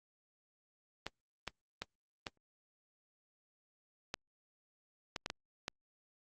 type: clicks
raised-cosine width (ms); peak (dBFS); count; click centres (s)
0.2; -20; 9; 1.066 / 1.477 / 1.82 / 2.268 / 4.141 / 5.162 / 5.261 / 5.301 / 5.681
effects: Opus 24 kbps